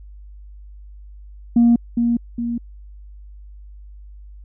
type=tone with echo; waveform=sine; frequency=235.8 Hz; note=A#3; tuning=20 cents sharp; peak=-8 dBFS; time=1.56-1.76 s; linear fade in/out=5 ms; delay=410 ms; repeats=2; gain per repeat=-6 dB; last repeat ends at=2.58 s; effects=tanh soft clip ceiling -7 dBFS + added 50 Hz sine -37 dBFS peak until 4.44 s